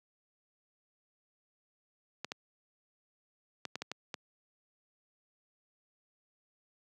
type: clicks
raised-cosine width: 0.2 ms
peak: -20 dBFS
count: 7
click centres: 2.246 / 2.319 / 3.653 / 3.756 / 3.82 / 3.916 / 4.142 s
effects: high-pass 150 Hz 12 dB/octave